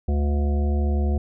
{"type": "harmonic tone with a mistuned harmonic", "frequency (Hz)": 72, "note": "D2", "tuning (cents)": -34, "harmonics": [1, 3, 5, 7, 9, 10], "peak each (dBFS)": [-19, -29, -33, -37, -41, -38], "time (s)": [0.08, 1.18], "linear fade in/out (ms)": 5, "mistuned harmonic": 1, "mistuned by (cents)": 17, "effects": []}